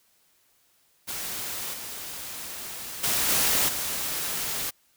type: noise with level steps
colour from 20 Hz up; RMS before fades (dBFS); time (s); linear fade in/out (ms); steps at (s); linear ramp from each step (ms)
white; -33 / -37 / -25 / -23 / -30; 1.07-4.71; 20; 1.73 / 3.03 / 3.28 / 3.68; 10
effects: white hiss -65 dBFS RMS until 4.96 s